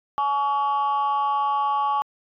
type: tone pair together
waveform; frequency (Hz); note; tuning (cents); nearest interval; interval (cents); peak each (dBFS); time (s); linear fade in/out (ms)
sine; 846.5 / 1130; G#5 / C#6; +33 / +33; perfect fourth; 500; -21; 0.18-2.02; 0
effects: tanh soft clip ceiling -16 dBFS